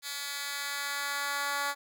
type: tone with high-pass filter sweep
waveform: 10% pulse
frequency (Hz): 284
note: C#4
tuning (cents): +42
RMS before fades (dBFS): -34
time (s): 0.02-1.75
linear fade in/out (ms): 50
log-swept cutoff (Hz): 3000 to 950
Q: 0.92
effects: none

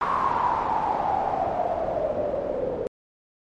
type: noise with low-pass filter sweep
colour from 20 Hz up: white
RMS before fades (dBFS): -25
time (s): 0.01-2.87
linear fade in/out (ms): 0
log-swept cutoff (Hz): 1100 to 490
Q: 8
effects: MP3 48 kbps

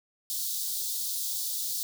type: high-pass noise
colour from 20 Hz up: white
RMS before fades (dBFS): -32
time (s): 0.3-1.83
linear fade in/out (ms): 0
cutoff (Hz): 3600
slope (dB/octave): 48
effects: none

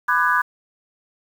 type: chord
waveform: sine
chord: G# half-diminished seventh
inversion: first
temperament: just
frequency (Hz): 996.7 / 1196.1 / 1495.1 / 1661.2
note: B5 / D6 / F#6 / G#6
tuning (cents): +16 / +31 / +18 / 0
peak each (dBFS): -21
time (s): 0.08-0.42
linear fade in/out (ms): 10
effects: 7-bit

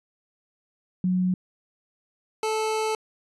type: tone pair in turn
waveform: sine / 25% pulse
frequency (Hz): 183.1 / 436.7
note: F#3 / A4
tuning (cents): -18 / -13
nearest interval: octave + minor third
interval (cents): 1505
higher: second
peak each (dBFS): -20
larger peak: neither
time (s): 1.04-1.34 / 2.43-2.95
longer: second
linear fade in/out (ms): 2
effects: resampled to 24000 Hz

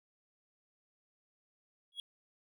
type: tone with exponential growth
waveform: triangle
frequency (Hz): 3322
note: G#7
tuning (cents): 0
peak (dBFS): -33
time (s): 1.92-2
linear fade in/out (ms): 1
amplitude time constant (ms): 16
effects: none

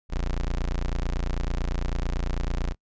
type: tone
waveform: 30% pulse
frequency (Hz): 29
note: A#0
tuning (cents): -8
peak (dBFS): -22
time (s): 0.09-2.75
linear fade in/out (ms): 50
effects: noise-tail reverb RT60 0.1 s tail -23 dB re dry + resampled to 16000 Hz

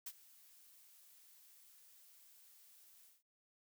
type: noise with ADSR envelope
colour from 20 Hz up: blue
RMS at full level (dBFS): -44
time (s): 0.06-3.23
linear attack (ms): 8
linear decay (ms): 51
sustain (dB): -20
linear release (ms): 170
effects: none

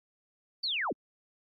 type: linear sweep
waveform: sine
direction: down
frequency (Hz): 4683 to 128.5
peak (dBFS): -29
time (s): 0.63-0.93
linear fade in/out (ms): 10
effects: AAC 48 kbps

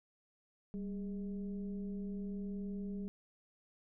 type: tone with frequency modulation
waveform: sine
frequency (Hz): 195.6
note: G3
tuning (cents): -4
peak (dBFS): -38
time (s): 0.74-3.08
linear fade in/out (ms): 0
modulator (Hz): 216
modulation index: 0.58
effects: none

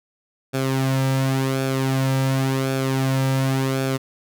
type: tone with flanger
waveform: sawtooth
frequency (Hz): 133.3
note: C3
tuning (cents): +33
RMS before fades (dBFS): -21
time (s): 0.53-3.98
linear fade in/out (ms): 20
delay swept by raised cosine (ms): 1 to 2.8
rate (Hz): 0.91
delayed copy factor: -0.6
effects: none

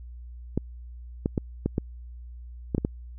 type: clicks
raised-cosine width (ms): 3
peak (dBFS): -11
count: 8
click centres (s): 0.576 / 1.259 / 1.378 / 1.66 / 1.781 / 2.748 / 2.781 / 2.849
effects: added 60 Hz sine -39 dBFS peak until 3.18 s

